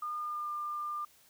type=tone with pitch glide; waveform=sine; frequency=1214 to 1198 Hz; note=D#6 to D6; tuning=-43 to +34 cents; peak=-34 dBFS; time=0.02-1.05 s; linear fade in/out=5 ms; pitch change=-23 cents; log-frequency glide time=0.16-0.52 s; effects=white hiss -63 dBFS RMS until 1.29 s